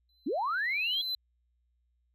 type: tone with exponential growth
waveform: triangle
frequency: 4047 Hz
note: B7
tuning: 42 cents sharp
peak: -28 dBFS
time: 0.09-1.15 s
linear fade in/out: 2 ms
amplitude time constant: 230 ms
type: linear sweep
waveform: sine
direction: up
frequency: 220 to 3404 Hz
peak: -28 dBFS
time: 0.26-1.02 s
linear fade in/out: 10 ms
effects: added 60 Hz sine -70 dBFS peak until 2.14 s